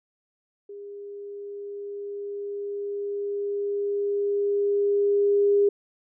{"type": "tone with level ramp", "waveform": "sine", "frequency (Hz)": 405.2, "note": "G#4", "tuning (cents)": -43, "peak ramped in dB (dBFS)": [-37, -16], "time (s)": [0.69, 5.69], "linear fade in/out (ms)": 5, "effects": []}